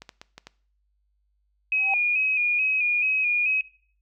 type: clicks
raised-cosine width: 0.2 ms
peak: -23 dBFS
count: 5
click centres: 0.02 / 0.092 / 0.215 / 0.38 / 0.47 s
type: tone with vibrato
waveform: sine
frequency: 2489 Hz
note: D#7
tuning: in tune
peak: -20 dBFS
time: 1.72-3.61 s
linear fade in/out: 2 ms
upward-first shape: square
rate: 2.3 Hz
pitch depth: 38 cents each way
type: tone with exponential growth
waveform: sine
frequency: 784 Hz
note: G5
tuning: in tune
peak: -22 dBFS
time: 1.74-1.94 s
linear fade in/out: 2 ms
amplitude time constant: 43 ms
effects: noise-tail reverb RT60 0.5 s tail -20 dB re dry + added 50 Hz sine -67 dBFS peak until 4.01 s